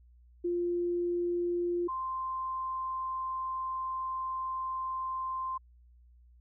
sine tone pair in turn, 349.2 / 1044.5 Hz, F4 / C6, 0 / -3 cents, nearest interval octave + perfect fifth, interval 1897 cents, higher second, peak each -28 / -32 dBFS, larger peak first, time 0.44-1.88 / 1.88-5.58 s, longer second, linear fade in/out 10 ms, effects added 60 Hz sine -56 dBFS peak until 6.4 s

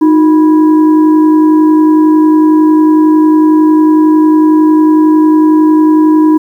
sine tone with frequency modulation, 310 Hz, D#4, 6 cents flat, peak -3 dBFS, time 0.01-6.38 s, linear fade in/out 10 ms, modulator 671 Hz, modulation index 0.43, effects 7-bit

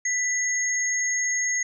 sine tone pair together, 1992 / 6521 Hz, B6 / G#8, +14 / -33 cents, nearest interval octave + major sixth, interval 2053 cents, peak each -25 dBFS, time 0.05-1.63 s, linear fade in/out 5 ms, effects none

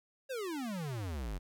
square exponential sweep, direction down, 554.4 to 43.65 Hz, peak -37 dBFS, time 0.29-1.39 s, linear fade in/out 20 ms, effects none

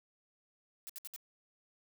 blue noise bursts, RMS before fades -45 dBFS, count 4, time 0.87-1.162 s, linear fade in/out 0 ms, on 25 ms, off 64 ms, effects none

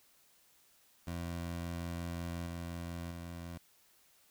20% pulse tone with level steps, 85.6 Hz, F2, 34 cents flat, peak -33 / -35 / -38 dBFS, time 1.07-3.58 s, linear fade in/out 5 ms, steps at 2.46 / 3.11 s, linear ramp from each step 5 ms, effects white hiss -67 dBFS RMS until 4.3 s

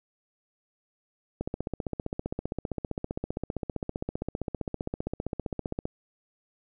click train, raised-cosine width 2 ms, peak -17 dBFS, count 69, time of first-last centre 1.41-5.854 s, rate 15.3 Hz, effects none

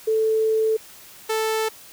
sine / sawtooth tone pair in turn, 440 / 440 Hz, A4 / A4, 0 / 0 cents, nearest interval unison, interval 0 cents, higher neither, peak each -17 / -17 dBFS, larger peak neither, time 0.07-0.77 / 1.29-1.69 s, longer first, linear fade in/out 10 ms, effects white hiss -45 dBFS RMS until 1.92 s

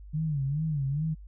sine tone with vibrato, 146.83 Hz, D3, in tune, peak -26 dBFS, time 0.13-1.15 s, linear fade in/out 20 ms, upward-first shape sine, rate 2.4 Hz, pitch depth 150 cents each way, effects added 50 Hz sine -43 dBFS peak until 1.27 s

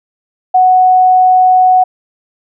sine tone, 740 Hz, F#5, in tune, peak -4 dBFS, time 0.54-1.84 s, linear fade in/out 10 ms, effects none

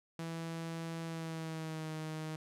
sawtooth tone with pitch glide, 164.81 to 156.82 Hz, E3 to D#3, 0 to +14 cents, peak -35 dBFS, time 0.19-2.36 s, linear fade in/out 2 ms, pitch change -86 cents, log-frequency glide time 1.04-1.92 s, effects low-pass 11000 Hz 12 dB/octave

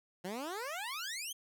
15% pulse exponential sweep, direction up, 172.4 to 3279 Hz, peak -32 dBFS, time 0.24-1.33 s, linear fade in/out 10 ms, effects none

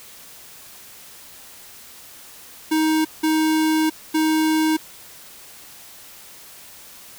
square tone bursts at uneven times, 314.2 Hz, D#4, 17 cents sharp, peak -17 dBFS, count 3, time 2.71-3.05 / 3.23-3.9 / 4.14-4.77 s, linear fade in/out 10 ms, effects white hiss -43 dBFS RMS until 7.18 s

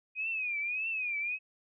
sine tone with vibrato, 2489 Hz, D#7, in tune, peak -31 dBFS, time 0.15-1.39 s, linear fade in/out 50 ms, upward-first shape triangle, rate 1.7 Hz, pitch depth 150 cents each way, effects none

